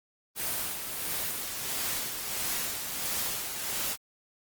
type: noise with tremolo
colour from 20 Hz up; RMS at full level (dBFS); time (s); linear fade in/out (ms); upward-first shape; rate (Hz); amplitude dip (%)
white; -31; 0.35-3.97; 50; sine; 1.5; 45
effects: Opus 24 kbps